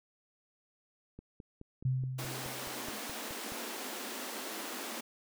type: click train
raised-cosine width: 3 ms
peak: -34 dBFS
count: 12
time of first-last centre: 1.19-3.521 s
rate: 4.72 Hz
type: tone with exponential decay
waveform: sine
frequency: 129.6 Hz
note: C3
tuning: 16 cents flat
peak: -26 dBFS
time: 1.85-3 s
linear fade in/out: 5 ms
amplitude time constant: 250 ms
type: high-pass noise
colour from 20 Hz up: pink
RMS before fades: -41 dBFS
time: 2.18-5.01 s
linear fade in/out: 10 ms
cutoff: 210 Hz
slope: 96 dB/octave
effects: none